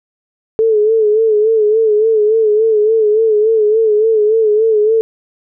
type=tone with vibrato; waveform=sine; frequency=434.2 Hz; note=A4; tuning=23 cents flat; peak=-8 dBFS; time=0.59-5.01 s; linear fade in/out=0 ms; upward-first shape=sine; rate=3.5 Hz; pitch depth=66 cents each way; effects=none